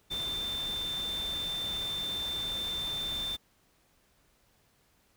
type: tone in noise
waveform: sine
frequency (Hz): 3563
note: A7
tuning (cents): +21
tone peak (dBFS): -32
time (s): 0.1-3.37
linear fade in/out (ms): 20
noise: pink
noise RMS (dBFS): -43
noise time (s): 0.1-3.37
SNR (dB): +8
effects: pink hiss -68 dBFS RMS until 5.16 s